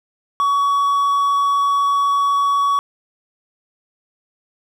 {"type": "tone", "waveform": "triangle", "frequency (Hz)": 1127, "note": "C#6", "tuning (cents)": 28, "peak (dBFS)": -12, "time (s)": [0.4, 2.79], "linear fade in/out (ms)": 0, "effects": []}